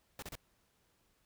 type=noise bursts; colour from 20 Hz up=pink; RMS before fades=-45 dBFS; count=3; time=0.19-0.354 s; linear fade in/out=2 ms; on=34 ms; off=31 ms; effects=pink hiss -74 dBFS RMS until 1.25 s